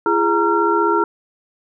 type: tone cluster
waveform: sine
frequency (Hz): 340 / 415.3 / 930 / 1368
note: F4 / G#4 / A#5 / F6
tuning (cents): -46 / 0 / -4 / -36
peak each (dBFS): -19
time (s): 0.06-1.04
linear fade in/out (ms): 2
effects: none